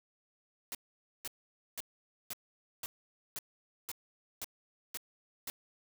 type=noise bursts; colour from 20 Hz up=white; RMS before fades=-40 dBFS; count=10; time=0.72-5.5 s; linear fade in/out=0 ms; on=28 ms; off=500 ms; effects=none